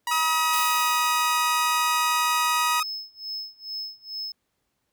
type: tone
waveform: sawtooth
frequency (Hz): 962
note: B5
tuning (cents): -46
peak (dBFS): -21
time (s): 0.07-2.8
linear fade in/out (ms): 2
type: tone with pitch glide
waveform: sawtooth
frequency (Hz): 1270 to 1254.7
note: D#6 to D#6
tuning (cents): +35 to +14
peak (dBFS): -19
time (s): 0.11-2.83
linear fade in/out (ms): 5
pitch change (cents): -21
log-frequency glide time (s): 0.25-0.91
type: noise with exponential decay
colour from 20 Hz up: blue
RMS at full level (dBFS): -30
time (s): 0.53-2.51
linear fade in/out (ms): 1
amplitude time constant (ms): 430
type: tone with tremolo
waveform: triangle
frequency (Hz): 5200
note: E8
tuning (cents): -24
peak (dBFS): -28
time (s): 2.8-4.32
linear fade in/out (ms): 2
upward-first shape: sine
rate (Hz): 2.3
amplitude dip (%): 95
effects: pink hiss -75 dBFS RMS until 4.92 s + high-pass 60 Hz 12 dB/octave